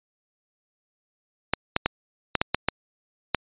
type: clicks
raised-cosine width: 0.3 ms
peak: -4 dBFS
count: 8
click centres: 1.536 / 1.764 / 1.86 / 2.353 / 2.415 / 2.546 / 2.686 / 3.347 s
effects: resampled to 8000 Hz